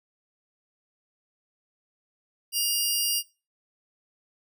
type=tone pair together; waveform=15% pulse; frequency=2830 / 4770 Hz; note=F7 / D8; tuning=+22 / +26 cents; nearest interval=major sixth; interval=904 cents; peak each=-20 dBFS; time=2.52-3.23 s; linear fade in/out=50 ms; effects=noise-tail reverb RT60 0.3 s tail -20 dB re dry